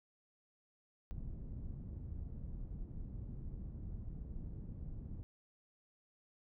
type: low-pass noise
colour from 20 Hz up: pink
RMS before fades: -45 dBFS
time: 1.11-5.23 s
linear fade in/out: 0 ms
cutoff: 160 Hz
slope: 12 dB/octave
effects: none